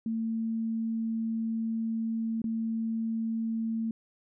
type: tone with dropouts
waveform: sine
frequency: 225.2 Hz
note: A3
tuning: 40 cents sharp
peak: -28 dBFS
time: 0.06-3.91 s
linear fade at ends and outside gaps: 2 ms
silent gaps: 2.418-2.441 s
effects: none